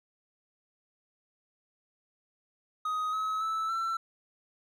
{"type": "tone with pitch steps", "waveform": "triangle", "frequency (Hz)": [1254, 1282.6, 1311.8, 1341.7], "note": ["D#6", "E6", "E6", "E6"], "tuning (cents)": [13, -48, -9, 30], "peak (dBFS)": -27, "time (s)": [2.85, 3.97], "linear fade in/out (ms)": 5, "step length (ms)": 280, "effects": []}